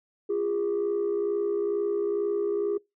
sine tone pair together, 345.7 / 407.9 Hz, F4 / G#4, -18 / -31 cents, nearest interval minor third, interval 287 cents, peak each -29 / -24 dBFS, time 0.29-2.78 s, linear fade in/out 10 ms, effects noise-tail reverb RT60 0.2 s tail -25 dB re dry + tanh soft clip ceiling -21 dBFS

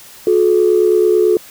sine tone pair together, 360.9 / 430 Hz, F#4 / A4, -43 / -40 cents, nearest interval minor third, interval 303 cents, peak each -11 dBFS, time 0.27-1.37 s, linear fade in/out 2 ms, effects tanh soft clip ceiling -1 dBFS + white hiss -39 dBFS RMS until 1.5 s

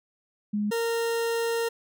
sine / 40% pulse tone pair in turn, 208.1 / 462.1 Hz, G#3 / A#4, +4 / -15 cents, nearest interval octave + major second, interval 1381 cents, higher second, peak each -24 dBFS, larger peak neither, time 0.53-0.71 / 0.71-1.69 s, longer second, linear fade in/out 10 ms, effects none

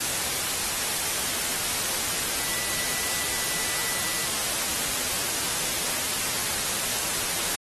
sine tone in noise, 1975.5 Hz, B6, in tune, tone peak -38 dBFS, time 2.39-4.26 s, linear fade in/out 10 ms, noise white, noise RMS -27 dBFS, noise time 0-7.56 s, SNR -14 dB, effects AAC 32 kbps

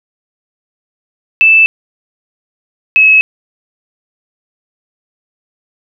sine tone pair in turn, 2638 / 2576 Hz, E7 / E7, +1 / -41 cents, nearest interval unison, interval 42 cents, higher first, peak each -3 dBFS, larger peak neither, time 1.41-1.66 / 2.96-3.21 s, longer neither, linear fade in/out 0 ms, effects none

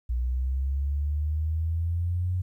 sine linear sweep, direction up, 59.6 to 91.8 Hz, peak -24 dBFS, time 0.09-2.42 s, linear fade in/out 10 ms, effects 11-bit

